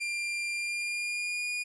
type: tone with pitch glide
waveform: 40% pulse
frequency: 2387 to 2443 Hz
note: D7 to D#7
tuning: +28 to -32 cents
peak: -30 dBFS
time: 0-1.64 s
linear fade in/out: 20 ms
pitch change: +40 cents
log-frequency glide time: 0.51-1.52 s
effects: resampled to 22050 Hz